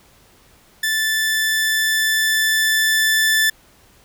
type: tone with level ramp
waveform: sawtooth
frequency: 1757 Hz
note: A6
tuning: 3 cents flat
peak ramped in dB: -14 to -10 dBFS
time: 0.83-3.5 s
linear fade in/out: 5 ms
effects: pink hiss -52 dBFS RMS until 4.04 s